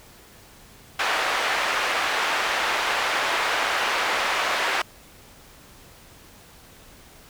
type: band-pass noise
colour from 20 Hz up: white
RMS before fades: -24 dBFS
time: 0.99-4.82 s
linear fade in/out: 5 ms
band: 590 to 2100 Hz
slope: 12 dB/octave
effects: pink hiss -49 dBFS RMS until 7.29 s